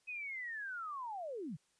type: linear sweep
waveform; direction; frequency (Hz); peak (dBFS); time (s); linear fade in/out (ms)
sine; down; 2552 to 123.47; -40; 0.07-1.57; 20
effects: white hiss -75 dBFS RMS until 1.79 s + resampled to 22050 Hz